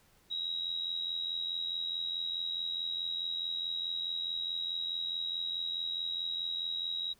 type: tone with amplitude modulation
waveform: sine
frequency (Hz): 3838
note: A#7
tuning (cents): +50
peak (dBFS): -30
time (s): 0.3-7.14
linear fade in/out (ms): 20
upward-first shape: sine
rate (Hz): 84.7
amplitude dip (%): 65
effects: pink hiss -66 dBFS RMS until 7.19 s